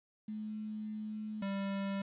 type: tone pair in turn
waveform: sine / square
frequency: 214.3 / 196.78 Hz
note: A3 / G3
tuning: -45 / +7 cents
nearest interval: minor second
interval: 148 cents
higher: first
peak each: -38 / -35 dBFS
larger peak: second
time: 0.28-1.42 / 1.42-2.02 s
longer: first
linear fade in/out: 5 ms
effects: resampled to 8000 Hz + 11-bit